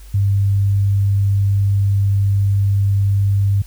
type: tone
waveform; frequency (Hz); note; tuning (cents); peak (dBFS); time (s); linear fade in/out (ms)
sine; 99.4; G2; +25; -12; 0.14-3.62; 5
effects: added 50 Hz sine -35 dBFS peak until 3.66 s + white hiss -48 dBFS RMS until 3.66 s